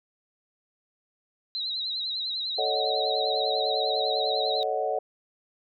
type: tone with vibrato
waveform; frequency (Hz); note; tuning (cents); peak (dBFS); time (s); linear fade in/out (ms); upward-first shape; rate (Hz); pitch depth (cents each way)
sine; 3951; B7; 0; -28; 1.55-4.63; 0; triangle; 10; 100
type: chord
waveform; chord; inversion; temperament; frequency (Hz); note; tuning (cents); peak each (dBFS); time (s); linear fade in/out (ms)
sine; D# half-diminished seventh; second; equal; 440 / 554.4 / 622.3 / 740; A4 / C#5 / D#5 / F#5; 0 / 0 / 0 / 0; -31 / -31 / -31 / -29; 2.58-4.99; 5
effects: none